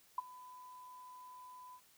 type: tone with ADSR envelope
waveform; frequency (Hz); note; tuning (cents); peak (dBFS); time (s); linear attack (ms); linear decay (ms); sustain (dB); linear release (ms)
sine; 1002; B5; +25; -30; 0.18-1.81; 4; 19; -21; 65
effects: white hiss -67 dBFS RMS until 1.97 s